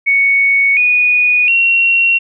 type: tone with pitch steps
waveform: sine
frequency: 2223 / 2467 / 2737 Hz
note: C#7 / D#7 / F7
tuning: +4 / -15 / -36 cents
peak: -8 dBFS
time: 0.06-2.19 s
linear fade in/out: 20 ms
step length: 710 ms
effects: none